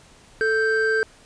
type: tone pair together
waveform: triangle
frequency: 440 / 1568 Hz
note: A4 / G6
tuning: 0 / 0 cents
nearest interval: octave + minor seventh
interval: 2200 cents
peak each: -19 dBFS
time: 0.41-1.03 s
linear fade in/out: 0 ms
effects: pink hiss -51 dBFS RMS until 1.25 s + resampled to 22050 Hz